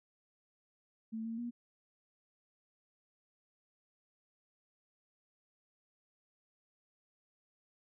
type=tone with pitch steps; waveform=sine; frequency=222.7 / 227.4 / 238.8 Hz; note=A3 / A#3 / A#3; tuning=+21 / -43 / +42 cents; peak=-37 dBFS; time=1.12-1.51 s; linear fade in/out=20 ms; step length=130 ms; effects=none